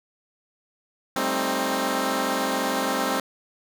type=chord; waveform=10% pulse; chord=A half-diminished seventh; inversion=third; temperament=equal with one note detuned; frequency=196 / 220 / 264.2 / 311.1 Hz; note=G3 / A3 / C4 / Eb4; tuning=0 / 0 / +17 / 0 cents; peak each=-22 / -23 / -17 / -23 dBFS; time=1.16-3.2 s; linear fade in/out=2 ms; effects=none